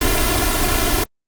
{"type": "noise with comb filter", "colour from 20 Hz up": "pink", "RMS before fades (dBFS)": -17, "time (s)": [0.01, 1.04], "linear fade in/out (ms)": 5, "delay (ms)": 2.9, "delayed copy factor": 0.85, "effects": ["Opus 24 kbps"]}